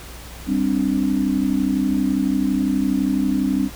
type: chord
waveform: sine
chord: G suspended fourth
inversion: none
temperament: equal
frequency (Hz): 196 / 261.6 / 293.7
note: G3 / C4 / D4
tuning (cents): 0 / 0 / 0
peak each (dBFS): -22 / -20 / -22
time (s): 0.46-3.7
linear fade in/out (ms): 50
effects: added 60 Hz sine -37 dBFS peak until 3.75 s + pink hiss -39 dBFS RMS until 3.75 s